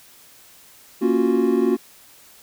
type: chord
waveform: triangle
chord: Gb major seventh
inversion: first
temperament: equal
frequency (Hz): 233.1 / 277.2 / 349.2 / 370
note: Bb3 / Db4 / F4 / Gb4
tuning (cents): 0 / 0 / 0 / 0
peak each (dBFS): -20 / -21 / -20 / -18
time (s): 1.01-1.77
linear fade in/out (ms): 20
effects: white hiss -49 dBFS RMS until 2.42 s